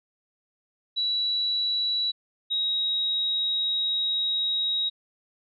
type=tone pair in turn; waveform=sine; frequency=3927 / 3804 Hz; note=B7 / A#7; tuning=-11 / +34 cents; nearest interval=minor second; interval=55 cents; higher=first; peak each=-23 dBFS; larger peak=neither; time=0.96-2.12 / 2.5-4.9 s; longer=second; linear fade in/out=20 ms; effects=none